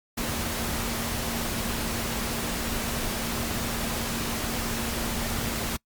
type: tone in noise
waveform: sine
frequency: 230.9 Hz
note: A#3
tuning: 16 cents flat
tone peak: -35 dBFS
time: 0.17-5.77 s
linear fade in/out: 10 ms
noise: pink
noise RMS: -30 dBFS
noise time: 0.17-5.77 s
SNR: -8 dB
effects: noise-tail reverb RT60 0.1 s tail -25 dB re dry + Opus 48 kbps